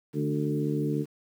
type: harmonic tone with a mistuned harmonic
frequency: 74 Hz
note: D2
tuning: 14 cents sharp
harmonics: 2 / 3 / 4 / 5 / 6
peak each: -29 / -34 / -30 / -35 / -34 dBFS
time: 0.13-1.06 s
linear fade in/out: 50 ms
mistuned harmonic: 3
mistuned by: -28 cents
effects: 9-bit